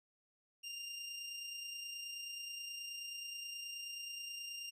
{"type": "tone with amplitude modulation", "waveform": "25% pulse", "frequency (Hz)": 2794, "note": "F7", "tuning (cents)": 0, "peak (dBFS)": -38, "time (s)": [0.63, 4.71], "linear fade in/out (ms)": 20, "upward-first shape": "sine", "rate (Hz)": 29.4, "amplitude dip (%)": 35, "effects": ["resampled to 32000 Hz"]}